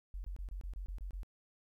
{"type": "tone bursts", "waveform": "sine", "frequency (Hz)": 46, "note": "F#1", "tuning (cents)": -9, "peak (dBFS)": -39, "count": 9, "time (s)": [0.14, 1.232], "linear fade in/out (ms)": 0, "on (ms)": 100, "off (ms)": 24, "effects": ["13-bit"]}